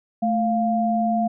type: tone pair together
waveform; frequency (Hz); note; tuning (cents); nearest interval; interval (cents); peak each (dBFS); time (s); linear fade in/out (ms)
sine; 219.6 / 698.5; A3 / F5; -3 / 0; octave + minor sixth; 2003; -21 / -21; 0.22-1.28; 10
effects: none